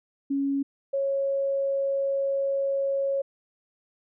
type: tone pair in turn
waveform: sine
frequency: 277.2 / 549.9 Hz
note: C#4 / C#5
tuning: 0 / -14 cents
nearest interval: octave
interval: 1186 cents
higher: second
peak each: -23 dBFS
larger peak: neither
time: 0.3-0.63 / 0.93-3.22 s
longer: second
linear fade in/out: 10 ms
effects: none